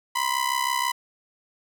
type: ring-modulated tone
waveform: sawtooth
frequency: 1000 Hz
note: B5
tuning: 21 cents sharp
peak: -16 dBFS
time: 0.15-0.92 s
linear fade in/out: 10 ms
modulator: 33.1 Hz
effects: none